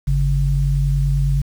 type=tone pair together; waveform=sine; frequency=49.67 / 139.8 Hz; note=G1 / C#3; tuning=+24 / +15 cents; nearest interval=octave + tritone; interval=1791 cents; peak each=-17 dBFS; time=0.07-1.42 s; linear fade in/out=10 ms; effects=7-bit